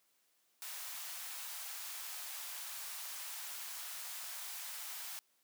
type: high-pass noise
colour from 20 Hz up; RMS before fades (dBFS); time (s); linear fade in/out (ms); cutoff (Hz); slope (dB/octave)
white; -45; 0.62-5.19; 0; 710; 24
effects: white hiss -75 dBFS RMS until 5.43 s + high-pass 200 Hz 12 dB/octave